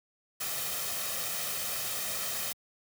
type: noise with comb filter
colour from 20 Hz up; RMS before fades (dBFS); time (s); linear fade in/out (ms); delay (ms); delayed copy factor
white; -34; 0.4-2.53; 10; 1.6; +0.55
effects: high-pass 100 Hz 12 dB/octave